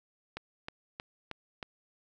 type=click train; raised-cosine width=0.3 ms; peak=-22 dBFS; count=5; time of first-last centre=0.37-1.628 s; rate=3.18 Hz; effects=none